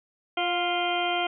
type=harmonic tone with a mistuned harmonic; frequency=349.2 Hz; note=F4; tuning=in tune; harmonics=1 / 2 / 3 / 4 / 6 / 7 / 8 / 9; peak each=-32 / -27 / -37 / -33 / -35 / -35 / -39 / -32 dBFS; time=0.37-1.27 s; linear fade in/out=5 ms; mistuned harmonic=2; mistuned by=+23 cents; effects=none